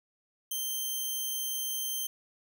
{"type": "tone", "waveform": "5% pulse", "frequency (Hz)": 3137, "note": "G7", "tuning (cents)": 1, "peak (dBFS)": -23, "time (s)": [0.51, 2.07], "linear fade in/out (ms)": 5, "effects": []}